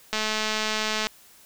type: click train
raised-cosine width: 0.2 ms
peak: -9 dBFS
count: 204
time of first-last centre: 0.13-1.07 s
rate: 216 Hz
effects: white hiss -53 dBFS RMS until 1.45 s